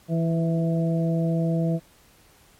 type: harmonic tone with a mistuned harmonic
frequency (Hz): 164.81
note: E3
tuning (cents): 0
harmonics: 1 / 2 / 3 / 4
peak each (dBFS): -21 / -30 / -32 / -31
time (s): 0.08-1.8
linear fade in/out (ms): 50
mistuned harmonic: 3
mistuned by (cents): +16
effects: pink hiss -56 dBFS RMS until 2.59 s + MP3 64 kbps